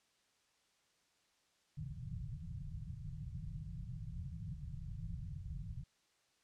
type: low-pass noise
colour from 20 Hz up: white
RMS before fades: -45 dBFS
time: 1.77-5.84 s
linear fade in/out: 10 ms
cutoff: 170 Hz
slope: 96 dB/octave
effects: white hiss -75 dBFS RMS until 6.43 s + low-pass 7000 Hz 12 dB/octave